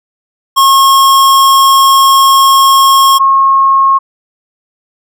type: tone pair in turn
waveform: square / sine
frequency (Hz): 1084 / 1084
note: C#6 / C#6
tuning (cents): -39 / -39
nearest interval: unison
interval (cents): 0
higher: neither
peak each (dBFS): -4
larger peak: neither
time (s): 0.56-3.19 / 3.19-3.99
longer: first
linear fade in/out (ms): 20
effects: none